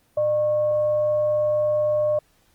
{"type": "tone with frequency modulation", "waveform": "sine", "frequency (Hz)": 603, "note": "D5", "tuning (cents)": 46, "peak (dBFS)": -18, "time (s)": [0.17, 2.19], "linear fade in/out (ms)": 5, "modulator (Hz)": 490, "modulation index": 0.21, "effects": ["pink hiss -62 dBFS RMS until 2.54 s", "Opus 24 kbps"]}